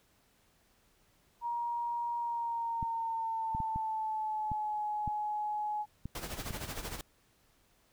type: tone with pitch glide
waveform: sine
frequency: 946 to 842.8 Hz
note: A#5 to G#5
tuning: +25 to +25 cents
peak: -32 dBFS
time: 1.41-5.86 s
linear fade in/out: 50 ms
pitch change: -200 cents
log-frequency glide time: 2.17-4.83 s
type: clicks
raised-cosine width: 5 ms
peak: -26 dBFS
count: 8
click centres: 2.828 / 3.549 / 3.603 / 3.76 / 4.517 / 5.077 / 6.056 / 6.507 s
type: noise with tremolo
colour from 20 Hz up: pink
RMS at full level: -38 dBFS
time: 6.15-7.01 s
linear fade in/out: 2 ms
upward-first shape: sine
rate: 13 Hz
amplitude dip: 65%
effects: pink hiss -69 dBFS RMS until 7.92 s